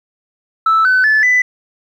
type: tone with pitch steps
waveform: sine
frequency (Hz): 1316 / 1511.7 / 1736.5 / 1994.7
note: E6 / F#6 / A6 / B6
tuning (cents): -3 / +37 / -23 / +17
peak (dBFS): -7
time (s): 0.66-1.42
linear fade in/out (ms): 5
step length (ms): 190
effects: tanh soft clip ceiling -6 dBFS + 8-bit